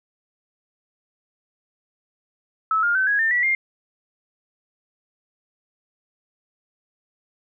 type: tone with pitch steps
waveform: sine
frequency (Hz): 1302 / 1411.7 / 1530.6 / 1659.5 / 1799.3 / 1950.8 / 2115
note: E6 / F6 / G6 / G#6 / A6 / B6 / C7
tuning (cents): -22 / +18 / -42 / -2 / +38 / -22 / +18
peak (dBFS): -17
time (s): 2.71-3.55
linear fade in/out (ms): 2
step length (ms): 120
effects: none